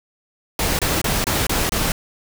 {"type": "noise bursts", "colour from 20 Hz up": "pink", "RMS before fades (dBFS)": -20, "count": 6, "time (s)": [0.59, 1.92], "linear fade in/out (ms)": 2, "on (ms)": 200, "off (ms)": 26, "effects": []}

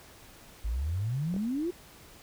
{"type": "exponential sweep", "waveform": "sine", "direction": "up", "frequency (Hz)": [50.5, 367.1], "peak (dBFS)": -28, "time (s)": [0.64, 1.71], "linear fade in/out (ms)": 10}
{"type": "clicks", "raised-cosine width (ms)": 2, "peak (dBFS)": -27, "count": 2, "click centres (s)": [1.341, 1.364]}
{"effects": ["pink hiss -53 dBFS RMS until 2.22 s"]}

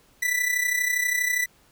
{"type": "tone with amplitude modulation", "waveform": "45% pulse", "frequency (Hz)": 1977, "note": "B6", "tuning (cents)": 1, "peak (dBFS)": -19, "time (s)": [0.22, 1.46], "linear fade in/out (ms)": 10, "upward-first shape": "sine", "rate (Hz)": 32.4, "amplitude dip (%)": 65, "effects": ["pink hiss -59 dBFS RMS until 1.71 s"]}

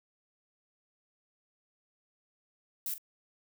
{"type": "noise with echo", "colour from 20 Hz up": "violet", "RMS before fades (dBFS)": -35, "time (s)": [2.86, 2.94], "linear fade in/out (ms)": 2, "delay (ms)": 41, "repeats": 1, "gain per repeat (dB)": -12, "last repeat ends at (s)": 2.981, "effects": []}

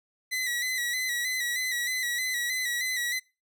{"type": "tone with vibrato", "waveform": "sawtooth", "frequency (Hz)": 1975.5, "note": "B6", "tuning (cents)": 0, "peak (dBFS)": -24, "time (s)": [0.31, 3.2], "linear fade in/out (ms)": 20, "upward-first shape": "square", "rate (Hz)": 3.2, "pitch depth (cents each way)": 44, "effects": ["noise-tail reverb RT60 0.3 s tail -23 dB re dry"]}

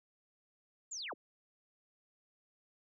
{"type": "linear sweep", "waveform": "sine", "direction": "down", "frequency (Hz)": [7500, 138.59], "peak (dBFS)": -40, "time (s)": [0.91, 1.14], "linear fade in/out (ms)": 10, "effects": []}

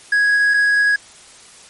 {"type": "tone pair in turn", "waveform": "triangle", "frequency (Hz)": [1661.2, 1661.2], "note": ["G#6", "G#6"], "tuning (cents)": [0, 0], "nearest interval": "unison", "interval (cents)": 0, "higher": "neither", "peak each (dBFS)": [-10, -10], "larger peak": "neither", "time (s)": [[0.12, 0.54], [0.54, 0.96]], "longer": "neither", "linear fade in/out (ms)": 5, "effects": ["white hiss -43 dBFS RMS until 1.69 s", "MP3 48 kbps"]}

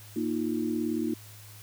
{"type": "chord", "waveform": "sine", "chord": "Bb suspended fourth", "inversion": "none", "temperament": "equal", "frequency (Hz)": [233.1, 311.1, 349.2], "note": ["Bb3", "Eb4", "F4"], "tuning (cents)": [0, 0, 0], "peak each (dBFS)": [-31, -30, -33], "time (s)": [0.16, 1.14], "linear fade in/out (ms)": 5, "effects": ["added 105 Hz sine -48 dBFS peak until 1.62 s", "white hiss -51 dBFS RMS until 1.62 s"]}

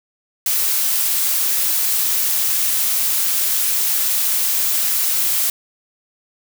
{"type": "noise", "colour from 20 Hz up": "blue", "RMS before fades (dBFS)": -18, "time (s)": [0.46, 5.5], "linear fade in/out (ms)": 2, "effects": []}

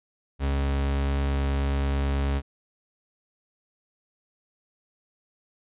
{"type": "tone", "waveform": "40% pulse", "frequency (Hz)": 69.3, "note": "C#2", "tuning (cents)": 0, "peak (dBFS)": -22, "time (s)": [0.39, 2.42], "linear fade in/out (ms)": 50, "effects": ["resampled to 8000 Hz"]}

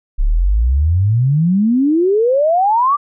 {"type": "exponential sweep", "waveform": "sine", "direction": "up", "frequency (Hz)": [32.7, 1196], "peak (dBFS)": -10, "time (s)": [0.18, 2.97], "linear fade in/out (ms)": 20, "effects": []}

